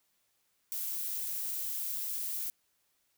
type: noise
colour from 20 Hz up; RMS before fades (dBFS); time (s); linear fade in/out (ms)
violet; -36; 0.72-2.5; 0
effects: white hiss -75 dBFS RMS until 3.17 s